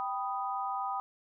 sine chord, G augmented, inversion none, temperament equal, 784 / 987.8 / 1244.5 Hz, G5 / B5 / D#6, 0 / 0 / 0 cents, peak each -35 / -37 / -36 dBFS, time 0-1 s, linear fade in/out 0 ms, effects none

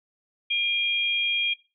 sine tone pair together, 2400 / 3255 Hz, D7 / G#7, +37 / -36 cents, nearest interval perfect fourth, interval 527 cents, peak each -25 dBFS, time 0.5-1.54 s, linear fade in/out 10 ms, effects noise-tail reverb RT60 0.3 s tail -19 dB re dry

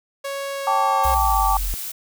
sawtooth tone with pitch glide, 554.4 to 542.4 Hz, C#5 to C#5, 0 to -38 cents, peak -22 dBFS, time 0.24-1.15 s, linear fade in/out 10 ms, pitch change -38 cents, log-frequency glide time 0.52-1.03 s
sine chord, G suspended second, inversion none, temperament equal with one note detuned, 784 / 880 / 1155.1 Hz, G5 / A5 / D6, 0 / 0 / -29 cents, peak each -21 dBFS, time 0.67-1.57 s, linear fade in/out 2 ms
blue noise, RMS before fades -30 dBFS, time 1.03-1.92 s, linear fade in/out 10 ms
sine exponential sweep, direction down, 69.3 to 41.2 Hz, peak -22 dBFS, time 1.05-1.74 s, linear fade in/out 0 ms
effects none

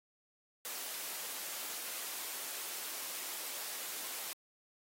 white high-pass noise, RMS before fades -42 dBFS, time 0.65-4.33 s, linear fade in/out 0 ms, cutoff 340 Hz, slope 12 dB/octave, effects AAC 48 kbps

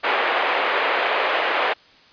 pink band-pass noise, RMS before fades -21 dBFS, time 0.03-1.74 s, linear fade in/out 20 ms, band 480 to 2900 Hz, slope 24 dB/octave, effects white hiss -51 dBFS RMS until 2.12 s + resampled to 11025 Hz

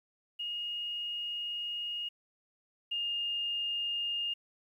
sine tone pair in turn, 2861 / 2828 Hz, F7 / F7, +41 / +21 cents, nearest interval unison, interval 20 cents, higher first, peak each -34 / -31 dBFS, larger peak second, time 0.39-2.09 / 2.91-4.34 s, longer first, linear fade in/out 10 ms, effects 11-bit

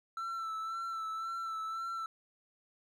triangle tone with vibrato, 1332 Hz, E6, 18 cents sharp, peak -34 dBFS, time 0.17-2.06 s, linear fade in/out 2 ms, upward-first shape sine, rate 1.9 Hz, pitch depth 29 cents each way, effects none

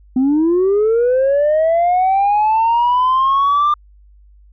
sine linear sweep, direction up, 250 to 1199 Hz, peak -9 dBFS, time 0.16-3.74 s, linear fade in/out 5 ms, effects tanh soft clip ceiling -9 dBFS + added 50 Hz sine -43 dBFS peak until 4.52 s

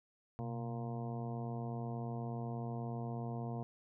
harmonic tone with a mistuned harmonic, 116.54 Hz, A#2, in tune, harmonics 1 / 2 / 3 / 4 / 5 / 6 / 7 / 8 / 9, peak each -40 / -44 / -51 / -49 / -56 / -48 / -58 / -54 / -59 dBFS, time 0.39-3.63 s, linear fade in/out 0 ms, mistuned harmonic 1, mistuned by +120 cents, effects none

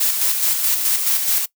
blue noise with tremolo, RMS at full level -17 dBFS, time 0-1.46 s, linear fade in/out 10 ms, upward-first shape square, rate 4.7 Hz, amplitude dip 40%, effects noise-tail reverb RT60 0.1 s tail -20 dB re dry

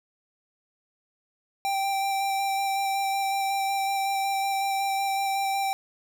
square tone with vibrato, 784 Hz, G5, in tune, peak -25 dBFS, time 1.65-5.73 s, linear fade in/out 0 ms, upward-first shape square, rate 5.4 Hz, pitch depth 10 cents each way, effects 10-bit

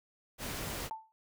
pink noise, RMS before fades -39 dBFS, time 0.38-0.9 s, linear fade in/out 50 ms
sine tone with exponential decay, 883 Hz, A5, 6 cents sharp, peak -33 dBFS, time 0.91-1.12 s, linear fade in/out 0 ms, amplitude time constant 45 ms
effects none

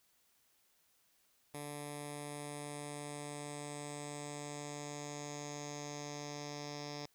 10% pulse tone with low-pass filter sweep, 146.2 Hz, D3, 7 cents flat, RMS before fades -45 dBFS, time 1.54-7.06 s, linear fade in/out 5 ms, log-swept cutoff 11000 to 5500 Hz, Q 5.3, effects white hiss -73 dBFS RMS until 7.14 s

